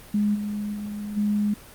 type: tone with level steps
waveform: sine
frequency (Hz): 207.7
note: G#3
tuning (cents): 0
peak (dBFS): -19 / -26 / -29 / -20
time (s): 0.14-1.54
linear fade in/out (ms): 5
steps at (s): 0.34 / 0.72 / 1.16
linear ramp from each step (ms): 20
effects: pink hiss -46 dBFS RMS until 1.74 s + Opus 32 kbps